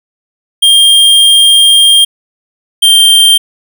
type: tone pair in turn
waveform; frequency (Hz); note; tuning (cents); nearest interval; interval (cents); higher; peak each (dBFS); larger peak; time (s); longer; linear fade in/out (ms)
square; 3207 / 3165; G7 / G7; +39 / +16; unison; 23; first; -3; neither; 0.62-2.05 / 2.82-3.38; first; 10
effects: none